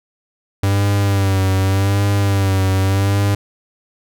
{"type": "tone with vibrato", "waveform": "45% pulse", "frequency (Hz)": 98, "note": "G2", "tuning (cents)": 0, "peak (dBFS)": -13, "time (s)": [0.63, 3.35], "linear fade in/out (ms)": 5, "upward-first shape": "sine", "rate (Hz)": 0.85, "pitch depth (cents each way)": 49, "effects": []}